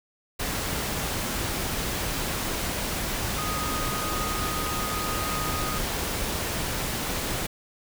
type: tone in noise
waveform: sine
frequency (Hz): 1244.5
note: D#6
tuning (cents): 0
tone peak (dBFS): -32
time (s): 3.38-5.79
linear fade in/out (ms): 10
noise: pink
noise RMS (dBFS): -29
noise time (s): 0.39-7.47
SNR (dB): -6
effects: none